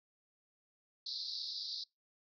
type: band-pass noise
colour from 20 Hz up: white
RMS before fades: -42 dBFS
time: 1.06-1.84 s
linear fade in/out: 5 ms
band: 3800 to 5100 Hz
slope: 96 dB/octave
effects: noise-tail reverb RT60 0.2 s tail -26 dB re dry